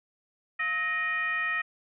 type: tone with frequency modulation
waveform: sine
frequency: 1869 Hz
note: A#6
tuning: 4 cents sharp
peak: -26 dBFS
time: 0.59-1.62 s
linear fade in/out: 10 ms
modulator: 584 Hz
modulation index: 0.85
effects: none